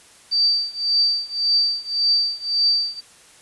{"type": "tone with tremolo", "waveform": "sine", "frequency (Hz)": 4643, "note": "D8", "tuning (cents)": -21, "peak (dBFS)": -13, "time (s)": [0.31, 3.01], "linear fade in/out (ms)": 20, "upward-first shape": "triangle", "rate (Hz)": 1.8, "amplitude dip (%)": 95, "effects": ["white hiss -49 dBFS RMS until 3.41 s", "resampled to 24000 Hz"]}